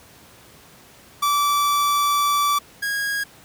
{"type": "tone pair in turn", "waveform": "45% pulse", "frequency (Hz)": [1159, 1642.3], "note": ["D6", "G#6"], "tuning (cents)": [-23, -20], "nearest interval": "tritone", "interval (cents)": 603, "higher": "second", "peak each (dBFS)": [-17, -22], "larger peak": "first", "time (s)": [[1.22, 2.59], [2.82, 3.24]], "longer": "first", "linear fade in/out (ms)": 10, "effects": ["pink hiss -48 dBFS RMS until 3.44 s", "high-pass 80 Hz 12 dB/octave"]}